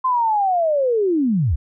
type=linear sweep; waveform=sine; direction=down; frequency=1046.5 to 58.27 Hz; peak=-15 dBFS; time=0.04-1.56 s; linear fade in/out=10 ms; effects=none